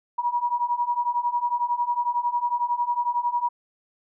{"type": "beating tone pair", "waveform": "sine", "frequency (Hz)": [956, 967], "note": ["A#5", "B5"], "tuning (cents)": [43, -37], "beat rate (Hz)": 11, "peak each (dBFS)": [-26, -24], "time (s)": [0.18, 3.49], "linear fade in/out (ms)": 10, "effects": []}